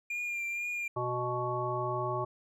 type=tone with vibrato; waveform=triangle; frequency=2400 Hz; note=D7; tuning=37 cents sharp; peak=-31 dBFS; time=0.1-0.88 s; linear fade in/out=5 ms; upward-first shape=triangle; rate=2.1 Hz; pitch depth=30 cents each way
type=harmonic tone; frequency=123.4 Hz; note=B2; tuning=1 cent flat; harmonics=1 / 3 / 5 / 7 / 9; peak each=-37 / -36 / -37 / -38 / -35 dBFS; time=0.96-2.25 s; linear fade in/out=10 ms
effects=none